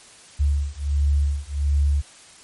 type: beating tone pair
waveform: sine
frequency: 71 / 72.4 Hz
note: C#2 / D2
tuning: +42 / -24 cents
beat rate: 1.4 Hz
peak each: -21 dBFS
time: 0.39-2.02 s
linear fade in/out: 20 ms
effects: white hiss -47 dBFS RMS until 2.43 s + MP3 48 kbps